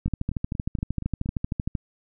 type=two click trains; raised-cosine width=5 ms; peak=-19 / -13 dBFS; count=6 / 23; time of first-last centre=0.08-1.259 / 0.06-1.752 s; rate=4.24 / 13 Hz; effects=none